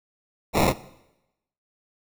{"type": "noise with sample-and-hold", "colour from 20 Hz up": "blue", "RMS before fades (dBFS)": -20, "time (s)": [0.53, 0.74], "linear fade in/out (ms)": 50, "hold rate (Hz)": 1575, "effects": ["noise-tail reverb RT60 0.9 s tail -18 dB re dry"]}